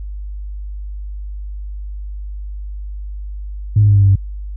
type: tone with pitch steps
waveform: sine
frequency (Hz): 105.3 / 103.55 / 101.83 / 100.14 / 98.48 / 96.84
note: G#2 / G#2 / G#2 / G2 / G2 / G2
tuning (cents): +24 / -5 / -34 / +37 / +8 / -21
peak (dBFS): -6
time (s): 3.76-4.156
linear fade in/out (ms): 5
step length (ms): 66
effects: tanh soft clip ceiling -2 dBFS + added 50 Hz sine -24 dBFS peak until 4.56 s